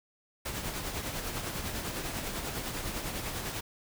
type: noise with tremolo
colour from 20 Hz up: pink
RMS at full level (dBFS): -34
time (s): 0.45-3.61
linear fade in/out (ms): 10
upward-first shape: triangle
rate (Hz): 10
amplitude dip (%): 50
effects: none